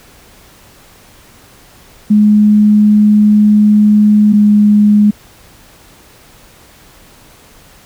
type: tone pair in turn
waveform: sine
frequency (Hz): 210 / 208.3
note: G#3 / G#3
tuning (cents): +19 / +5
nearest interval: unison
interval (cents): 14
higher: first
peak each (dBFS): -4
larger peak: neither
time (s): 2.1-4.33 / 4.33-5.11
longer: first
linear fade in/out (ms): 10
effects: pink hiss -42 dBFS RMS until 7.85 s